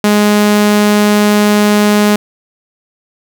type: tone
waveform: sawtooth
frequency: 208.2 Hz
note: G#3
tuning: 5 cents sharp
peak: -3 dBFS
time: 0.04-2.16 s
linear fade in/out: 2 ms
effects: 7-bit